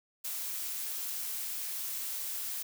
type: noise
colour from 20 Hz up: blue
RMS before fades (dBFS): -37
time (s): 0.24-2.63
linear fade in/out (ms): 10
effects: none